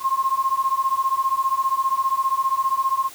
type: beating tone pair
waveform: sine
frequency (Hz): 1060 / 1075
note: C6 / C6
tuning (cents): +22 / +47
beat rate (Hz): 15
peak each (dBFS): -22 / -21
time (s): 0-3.1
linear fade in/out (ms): 50
effects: white hiss -42 dBFS RMS until 3.14 s